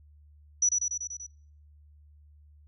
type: tone with echo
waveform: sine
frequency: 5900 Hz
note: F#8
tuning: 6 cents flat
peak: -20 dBFS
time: 0.62-0.69 s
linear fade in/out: 5 ms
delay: 96 ms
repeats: 6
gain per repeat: -3 dB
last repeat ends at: 1.266 s
effects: noise-tail reverb RT60 0.5 s tail -24 dB re dry + added 74 Hz sine -53 dBFS peak until 2.67 s